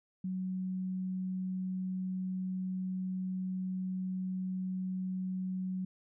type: tone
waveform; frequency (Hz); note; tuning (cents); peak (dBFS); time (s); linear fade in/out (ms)
sine; 186; F#3; +9; -33; 0.24-5.85; 5
effects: none